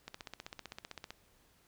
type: click train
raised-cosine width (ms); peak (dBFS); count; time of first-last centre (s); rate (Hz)
0.2; -26; 17; 0.08-1.106; 15.6
effects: pink hiss -68 dBFS RMS until 1.67 s